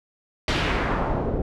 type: noise with low-pass filter sweep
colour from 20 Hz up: pink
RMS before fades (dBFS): -24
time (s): 0.48-1.42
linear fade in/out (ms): 2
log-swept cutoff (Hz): 4200 to 430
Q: 1.3
effects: none